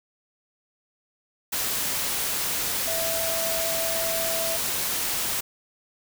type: tone in noise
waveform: sine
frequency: 659.3 Hz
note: E5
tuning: in tune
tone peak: -29 dBFS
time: 2.87-4.57 s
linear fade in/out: 10 ms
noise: white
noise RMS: -27 dBFS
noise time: 1.52-5.41 s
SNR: -5 dB
effects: none